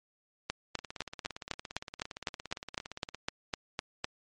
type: two click trains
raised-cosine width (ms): 0.2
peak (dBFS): -14 / -23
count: 15 / 42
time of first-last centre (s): 0.5-4.044 / 0.79-3.146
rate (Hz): 3.95 / 17.4
effects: MP3 48 kbps